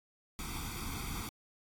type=noise with comb filter; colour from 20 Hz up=pink; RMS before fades=-40 dBFS; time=0.39-1.29 s; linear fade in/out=0 ms; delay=0.86 ms; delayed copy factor=+1; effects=AAC 64 kbps